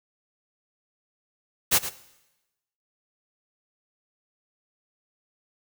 white noise with echo, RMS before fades -19 dBFS, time 1.71-1.79 s, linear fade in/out 20 ms, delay 110 ms, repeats 1, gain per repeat -12 dB, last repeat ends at 1.9 s, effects noise-tail reverb RT60 1.0 s tail -18 dB re dry

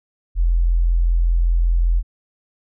sine tone, 42.59 Hz, F1, 43 cents flat, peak -13 dBFS, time 0.35-2.03 s, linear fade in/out 50 ms, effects none

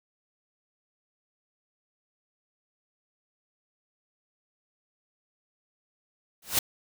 white noise with exponential growth, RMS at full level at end -19 dBFS, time 6.42-6.59 s, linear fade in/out 5 ms, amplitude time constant 36 ms, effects none

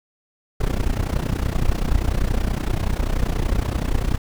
brown noise with amplitude modulation, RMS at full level -17 dBFS, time 0.6-4.18 s, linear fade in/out 10 ms, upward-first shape sine, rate 30.5 Hz, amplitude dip 85%, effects none

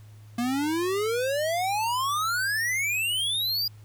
square exponential sweep, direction up, 233.1 to 4895 Hz, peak -25 dBFS, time 0.38-3.68 s, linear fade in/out 5 ms, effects added 106 Hz sine -45 dBFS peak until 3.84 s + pink hiss -60 dBFS RMS until 3.84 s

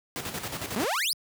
pink noise with tremolo, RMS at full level -32 dBFS, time 0.16-0.85 s, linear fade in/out 0 ms, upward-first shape square, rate 11 Hz, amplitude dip 55%
sawtooth exponential sweep, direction up, 190 to 5300 Hz, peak -22 dBFS, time 0.76-1.13 s, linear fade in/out 0 ms
effects high-pass 100 Hz 12 dB/octave

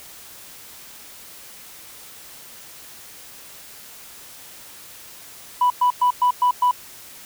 sine tone bursts, 987.8 Hz, B5, in tune, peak -12 dBFS, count 6, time 5.61-6.712 s, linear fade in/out 5 ms, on 92 ms, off 110 ms, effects tanh soft clip ceiling -11 dBFS + white hiss -42 dBFS RMS until 7.25 s

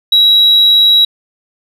sine tone, 3874 Hz, B7, 34 cents flat, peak -3 dBFS, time 0.12-1.05 s, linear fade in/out 5 ms, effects tanh soft clip ceiling -2 dBFS

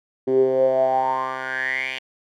10% pulse tone with band-pass filter sweep, 130.81 Hz, C3, in tune, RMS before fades -21 dBFS, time 0.27-1.99 s, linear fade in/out 10 ms, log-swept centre 340 to 2700 Hz, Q 9, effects none

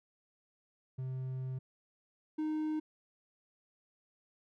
triangle tone pair in turn, 130 / 309.2 Hz, C3 / D#4, -11 / -11 cents, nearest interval octave + minor third, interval 1500 cents, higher second, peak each -34 / -30 dBFS, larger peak second, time 0.98-1.59 / 2.38-2.8 s, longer first, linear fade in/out 10 ms, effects none

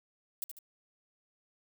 violet noise with echo, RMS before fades -36 dBFS, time 0.42-0.44 s, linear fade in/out 0 ms, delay 74 ms, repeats 2, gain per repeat -7 dB, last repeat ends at 0.588 s, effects none

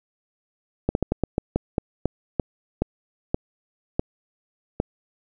slowing click train, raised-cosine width 2 ms, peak -7 dBFS, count 14, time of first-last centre 0.89-4.801 s, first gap 61 ms, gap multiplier 1.24, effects none

